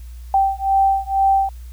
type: beating tone pair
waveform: sine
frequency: 779 / 781.1 Hz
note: G5 / G5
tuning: -11 / -6 cents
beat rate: 2.1 Hz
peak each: -17 dBFS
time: 0.34-1.49 s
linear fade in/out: 2 ms
effects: added 60 Hz sine -32 dBFS peak until 1.72 s + white hiss -53 dBFS RMS until 1.72 s